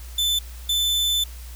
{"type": "tone bursts at uneven times", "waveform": "40% pulse", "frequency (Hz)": 3520, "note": "A7", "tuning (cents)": 0, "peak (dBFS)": -18, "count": 2, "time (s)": [[0.18, 0.39], [0.69, 1.24]], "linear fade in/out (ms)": 5, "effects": ["added 60 Hz sine -35 dBFS peak until 1.55 s", "white hiss -46 dBFS RMS until 1.55 s"]}